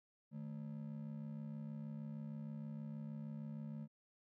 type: ring-modulated tone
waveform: triangle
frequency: 185 Hz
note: F#3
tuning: in tune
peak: -39 dBFS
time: 0.31-3.88 s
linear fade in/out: 50 ms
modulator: 33.2 Hz
effects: none